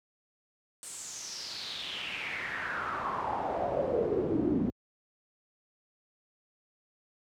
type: noise with band-pass filter sweep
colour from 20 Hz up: brown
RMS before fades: -33 dBFS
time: 0.83-4.7 s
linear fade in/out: 0 ms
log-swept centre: 8700 to 250 Hz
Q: 5
effects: high-pass 60 Hz 12 dB/octave